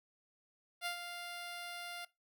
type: tone with ADSR envelope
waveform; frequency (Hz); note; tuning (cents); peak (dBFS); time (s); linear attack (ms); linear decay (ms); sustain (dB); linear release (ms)
10% pulse; 699; F5; +1; -27; 0.81-2.05; 49; 100; -8; 5
effects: noise-tail reverb RT60 0.2 s tail -19 dB re dry